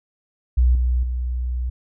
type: tone with level steps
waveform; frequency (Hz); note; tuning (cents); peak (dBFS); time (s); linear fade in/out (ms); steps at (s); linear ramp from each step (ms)
sine; 61.74; B1; 0; -12 / -16 / -21; 0.57-1.7; 10; 0.75 / 1.03; 2
effects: none